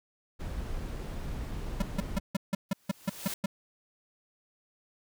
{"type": "noise", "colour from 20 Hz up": "brown", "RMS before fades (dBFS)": -36, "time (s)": [0.39, 2.2], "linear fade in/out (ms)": 20}
{"type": "tone bursts", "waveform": "square", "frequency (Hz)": 194.5, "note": "G3", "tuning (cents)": -13, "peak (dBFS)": -26, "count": 10, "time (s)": [1.8, 3.46], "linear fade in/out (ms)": 5, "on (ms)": 22, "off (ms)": 160}
{"type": "noise with exponential growth", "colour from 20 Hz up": "white", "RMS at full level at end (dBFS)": -35, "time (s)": [2.69, 3.34], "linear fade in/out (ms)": 2, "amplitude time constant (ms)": 140}
{"effects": []}